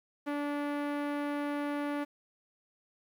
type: tone with low-pass filter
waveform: sawtooth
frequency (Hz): 290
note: D4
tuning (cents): -22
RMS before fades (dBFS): -34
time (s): 0.26-2.05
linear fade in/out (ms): 20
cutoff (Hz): 2100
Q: 0.84
effects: 10-bit